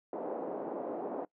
white band-pass noise, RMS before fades -38 dBFS, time 0.13-1.25 s, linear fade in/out 2 ms, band 260 to 690 Hz, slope 24 dB/octave, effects noise-tail reverb RT60 0.1 s tail -21 dB re dry

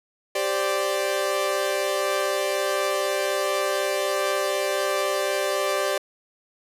sawtooth chord, G suspended fourth, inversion none, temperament equal, 392 / 523.3 / 587.3 Hz, G4 / C5 / D5, 0 / 0 / 0 cents, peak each -24 / -25 / -21 dBFS, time 0.35-5.98 s, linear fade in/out 5 ms, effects resampled to 32000 Hz

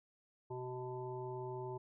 harmonic tone, 126.2 Hz, B2, 38 cents sharp, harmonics 1 / 3 / 5 / 7 / 8, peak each -46 / -43 / -53 / -48 / -56 dBFS, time 0.5-1.78 s, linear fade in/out 10 ms, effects none

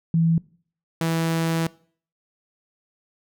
sine / sawtooth tone pair in turn, 164.81 / 164.12 Hz, E3 / E3, 0 / -7 cents, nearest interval unison, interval 7 cents, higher first, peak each -16 / -17 dBFS, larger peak first, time 0.14-0.38 / 1.01-1.67 s, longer second, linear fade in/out 2 ms, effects noise-tail reverb RT60 0.5 s tail -22 dB re dry

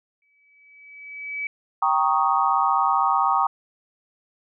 sine tone with exponential growth, 2289 Hz, D7, 45 cents flat, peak -24 dBFS, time 0.22-1.47 s, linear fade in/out 2 ms, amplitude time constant 270 ms
sine chord, Eb dominant seventh, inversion first, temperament equal, 784 / 932.3 / 1108.7 / 1244.5 Hz, G5 / Bb5 / Db6 / Eb6, 0 / 0 / 0 / 0 cents, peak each -23 dBFS, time 1.82-3.47 s, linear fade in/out 5 ms
effects none

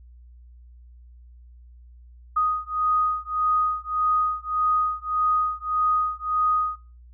sine beating tone pair, 1244.5 / 1246.2 Hz, D#6 / D#6, 0 / +2 cents, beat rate 1.7 Hz, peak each -24 dBFS, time 2.36-6.76 s, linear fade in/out 10 ms, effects noise-tail reverb RT60 0.3 s tail -18 dB re dry + added 60 Hz sine -45 dBFS peak until 7.13 s

